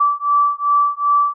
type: beating tone pair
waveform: sine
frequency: 1158 / 1160.6 Hz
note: D6 / D6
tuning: -25 / -21 cents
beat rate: 2.6 Hz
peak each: -16 dBFS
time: 0-1.34 s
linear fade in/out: 10 ms
effects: none